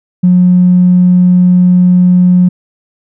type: tone with tanh clipping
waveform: triangle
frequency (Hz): 180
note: F#3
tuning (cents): -47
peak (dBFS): -3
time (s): 0.23-2.49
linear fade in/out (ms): 10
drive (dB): 4
effects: none